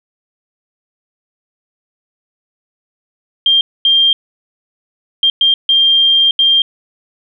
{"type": "tone bursts at uneven times", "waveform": "sine", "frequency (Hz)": 3191, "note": "G7", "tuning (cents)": 30, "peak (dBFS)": -7, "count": 6, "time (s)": [[3.46, 3.61], [3.85, 4.13], [5.23, 5.3], [5.41, 5.54], [5.69, 6.31], [6.39, 6.62]], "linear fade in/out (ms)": 2, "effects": []}